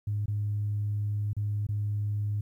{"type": "tone with dropouts", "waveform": "sine", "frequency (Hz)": 103.83, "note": "G#2", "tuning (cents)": 0, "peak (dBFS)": -26, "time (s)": [0.07, 2.41], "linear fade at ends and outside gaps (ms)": 5, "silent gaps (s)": [[0.259, 0.28], [1.332, 1.366], [1.668, 1.688]], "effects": ["tanh soft clip ceiling -22 dBFS", "11-bit"]}